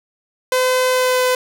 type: tone with pitch glide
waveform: sawtooth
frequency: 510 to 505.9 Hz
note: C5 to B4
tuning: -44 to +42 cents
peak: -10 dBFS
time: 0.52-1.35 s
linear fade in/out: 2 ms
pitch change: -14 cents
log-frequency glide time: 0.91-1.23 s
effects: none